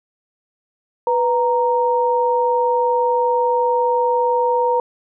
sine tone pair together, 493.9 / 931.4 Hz, B4 / A#5, 0 / -2 cents, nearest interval major seventh, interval 1098 cents, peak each -17 dBFS, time 1.07-4.8 s, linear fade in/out 2 ms, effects none

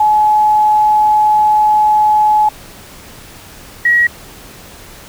sine tone pair in turn, 850 / 1908.2 Hz, G#5 / A#6, +40 / +40 cents, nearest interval octave + major second, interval 1400 cents, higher second, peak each -7 dBFS, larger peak neither, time 0-2.49 / 3.85-4.07 s, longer first, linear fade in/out 5 ms, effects pink hiss -36 dBFS RMS until 5.08 s

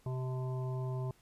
harmonic tone with a mistuned harmonic, 128.8 Hz, C3, 27 cents flat, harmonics 1 / 3 / 5 / 7 / 8, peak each -34 / -44 / -48 / -51 / -52 dBFS, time 0.06-1.11 s, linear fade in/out 2 ms, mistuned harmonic 7, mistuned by -33 cents, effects pink hiss -67 dBFS RMS until 1.21 s + resampled to 32000 Hz

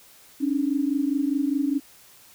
sine tone pair together, 274.3 / 299.2 Hz, C#4 / D4, -18 / +32 cents, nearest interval major second, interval 150 cents, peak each -23 / -25 dBFS, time 0.4-1.8 s, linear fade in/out 20 ms, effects white hiss -52 dBFS RMS until 2.34 s

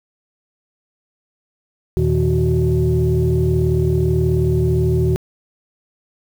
sine tone cluster, 80.8 / 119.6 / 157.9 / 371.4 Hz, E2 / A#2 / D#3 / F#4, -34 / +45 / +26 / +7 cents, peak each -18 dBFS, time 1.97-5.16 s, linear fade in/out 0 ms, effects tanh soft clip ceiling -7 dBFS + 7-bit

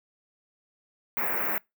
white band-stop noise, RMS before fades -28 dBFS, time 1.17-1.58 s, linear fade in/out 0 ms, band 2300 to 15000 Hz, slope 48 dB/octave, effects noise-tail reverb RT60 0.2 s tail -25 dB re dry + high-pass 200 Hz 12 dB/octave

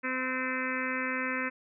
harmonic tone with a mistuned harmonic, 257.4 Hz, C4, 28 cents flat, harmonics 1 / 2 / 4 / 5 / 6 / 7 / 8 / 9 / 10, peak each -36 / -39 / -40 / -40 / -37 / -37 / -37 / -41 / -41 dBFS, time 0.03-1.5 s, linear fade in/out 20 ms, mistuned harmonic 5, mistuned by +22 cents, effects none

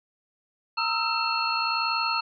sine tone cluster, 920 / 1285 / 1346 / 2686 / 4303 Hz, A#5 / E6 / E6 / E7 / C8, -23 / -45 / +36 / +32 / +48 cents, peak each -30 dBFS, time 0.77-2.21 s, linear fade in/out 10 ms, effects none

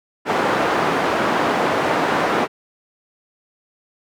white band-pass noise, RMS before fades -19 dBFS, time 0.25-2.48 s, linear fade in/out 50 ms, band 200 to 1100 Hz, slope 12 dB/octave, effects none

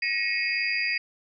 sine tone cluster, 1897 / 2195 / 2467 / 2569 / 4808 Hz, A#6 / C#7 / D#7 / E7 / D8, +30 / -18 / -15 / -45 / +40 cents, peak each -29 / -30 / -31 / -32 / -32 dBFS, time 0.02-0.98 s, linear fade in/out 5 ms, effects none

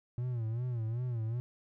triangle tone with vibrato, 118 Hz, A#2, 22 cents sharp, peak -30 dBFS, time 0.18-1.4 s, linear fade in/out 0 ms, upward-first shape sine, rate 2.6 Hz, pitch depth 120 cents each way, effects none

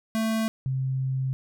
square / sine tone pair in turn, 222 / 132 Hz, A3 / C3, +16 / +16 cents, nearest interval major sixth, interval 900 cents, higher first, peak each -24 dBFS, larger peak neither, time 0.15-0.48 / 0.66-1.33 s, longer second, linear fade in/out 0 ms, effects none

